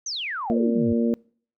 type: exponential sweep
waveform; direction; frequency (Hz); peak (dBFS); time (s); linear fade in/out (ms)
sine; down; 6470 to 86.1; -27; 0.06-0.93; 5
type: harmonic tone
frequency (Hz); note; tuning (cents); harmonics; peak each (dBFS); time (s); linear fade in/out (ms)
116.54; A#2; 0; 2 / 3 / 4 / 5; -20 / -28 / -27 / -32; 0.5-1.14; 0
effects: noise-tail reverb RT60 0.5 s tail -26 dB re dry

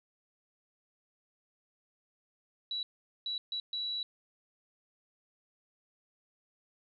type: tone bursts at uneven times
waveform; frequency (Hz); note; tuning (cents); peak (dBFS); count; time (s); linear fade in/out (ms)
sine; 3922; B7; -13; -33; 4; 2.71-2.83 / 3.26-3.38 / 3.52-3.6 / 3.73-4.03; 2
effects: none

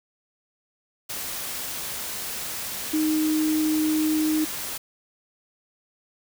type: tone in noise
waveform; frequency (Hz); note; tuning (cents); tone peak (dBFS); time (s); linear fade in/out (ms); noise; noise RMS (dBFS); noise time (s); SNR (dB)
sine; 310; D#4; -6; -20; 2.93-4.45; 10; white; -32; 1.09-4.78; +9
effects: none

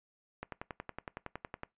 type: click train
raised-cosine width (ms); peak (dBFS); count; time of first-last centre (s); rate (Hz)
0.5; -24; 14; 0.43-1.634; 10.8
effects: noise-tail reverb RT60 0.2 s tail -22 dB re dry + resampled to 8000 Hz

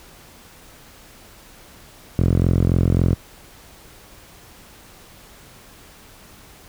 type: tone with band-pass filter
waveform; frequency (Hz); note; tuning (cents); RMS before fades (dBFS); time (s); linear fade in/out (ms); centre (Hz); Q
5% pulse; 43.65; F1; 0; -17; 2.19-3.15; 0; 94; 1.1
effects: pink hiss -46 dBFS RMS until 6.68 s

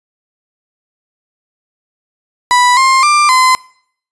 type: tone with pitch steps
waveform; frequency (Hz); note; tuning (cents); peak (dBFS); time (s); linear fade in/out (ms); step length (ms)
35% pulse; 986 / 1058 / 1187 / 1027; B5 / C6 / D6 / C6; -3 / +19 / +18 / -33; -5; 2.51-3.55; 0; 260
effects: noise-tail reverb RT60 0.6 s tail -23 dB re dry + resampled to 22050 Hz

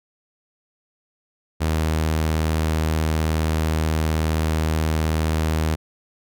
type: tone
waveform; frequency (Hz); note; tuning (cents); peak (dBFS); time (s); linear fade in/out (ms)
sawtooth; 78.9; D#2; +25; -15; 1.6-5.76; 20
effects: none

